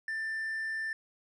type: tone with hard clipping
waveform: sine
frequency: 1779 Hz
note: A6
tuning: 19 cents sharp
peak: -33 dBFS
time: 0.08-0.93 s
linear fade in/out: 2 ms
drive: 2 dB
effects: none